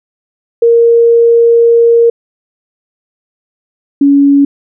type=tone pair in turn; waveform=sine; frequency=466.2 / 281.3 Hz; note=A#4 / C#4; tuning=0 / +26 cents; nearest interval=major sixth; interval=874 cents; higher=first; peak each=-3 dBFS; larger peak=neither; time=0.62-2.1 / 4.01-4.45 s; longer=first; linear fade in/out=5 ms; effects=none